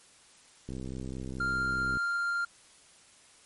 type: click train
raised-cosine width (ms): 3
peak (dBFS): -26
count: 84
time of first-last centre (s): 0.69-1.971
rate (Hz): 64.8
type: tone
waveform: triangle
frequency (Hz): 1394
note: F6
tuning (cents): -4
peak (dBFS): -26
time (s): 1.4-2.45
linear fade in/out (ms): 5
effects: white hiss -58 dBFS RMS until 3.45 s + MP3 48 kbps